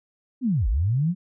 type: linear two-way sweep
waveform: sine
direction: down then up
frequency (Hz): 272.4 to 43.97 to 186.7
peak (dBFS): -19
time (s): 0.41-1.15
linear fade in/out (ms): 50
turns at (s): 0.68
effects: none